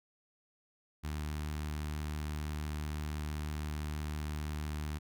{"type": "tone with notch filter", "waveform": "sawtooth", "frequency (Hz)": 75.5, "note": "D2", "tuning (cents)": 48, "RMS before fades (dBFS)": -38, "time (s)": [1.03, 4.99], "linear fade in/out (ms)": 20, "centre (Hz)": 520, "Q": 1.1, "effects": []}